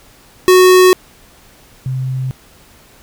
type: tone pair in turn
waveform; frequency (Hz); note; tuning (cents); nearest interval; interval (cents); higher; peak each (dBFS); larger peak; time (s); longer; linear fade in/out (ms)
square / sine; 368.4 / 130.25; F#4 / C3; -7 / -7; octave + tritone; 1800; first; -5 / -16; first; 0.48-0.93 / 1.86-2.31; neither; 0
effects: pink hiss -45 dBFS RMS until 3.02 s